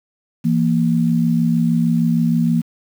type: tone pair together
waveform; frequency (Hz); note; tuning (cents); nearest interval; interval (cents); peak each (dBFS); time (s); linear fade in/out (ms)
sine; 166.66 / 233.1; E3 / A#3; +19 / 0; tritone; 581; -16; 0.44-2.62; 20
effects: 7-bit